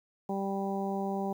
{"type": "harmonic tone", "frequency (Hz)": 196, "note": "G3", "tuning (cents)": 0, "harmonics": [1, 2, 3, 4, 5], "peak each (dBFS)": [-33, -36, -40, -36, -44], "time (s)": [0.29, 1.33], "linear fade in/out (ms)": 5, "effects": ["10-bit"]}